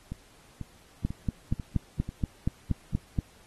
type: two click trains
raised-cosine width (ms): 5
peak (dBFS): -13 / -22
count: 10 / 5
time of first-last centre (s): 1.05-3.188 / 0.12-2.09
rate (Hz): 4.21 / 2.03
effects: pink hiss -58 dBFS RMS until 3.46 s + AAC 32 kbps